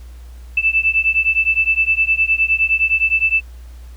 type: beating tone pair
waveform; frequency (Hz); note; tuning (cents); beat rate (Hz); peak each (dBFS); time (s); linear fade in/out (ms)
sine; 2637 / 2646.7; E7 / E7; 0 / +6; 9.7; -16; 0.57-3.41; 5
effects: added 60 Hz sine -33 dBFS peak until 3.96 s + pink hiss -51 dBFS RMS until 3.96 s